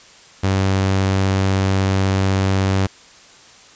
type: tone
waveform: sawtooth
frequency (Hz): 96.2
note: G2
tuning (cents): -32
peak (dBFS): -11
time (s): 0.43-2.87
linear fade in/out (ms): 10
effects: white hiss -45 dBFS RMS until 3.75 s + resampled to 16000 Hz